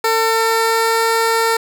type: tone with pitch glide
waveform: 15% pulse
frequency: 450 to 453.9 Hz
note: A4 to A#4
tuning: +39 to -46 cents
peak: -7 dBFS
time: 0.04-1.57 s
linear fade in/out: 5 ms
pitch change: +15 cents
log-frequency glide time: 0.25-1.05 s
effects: none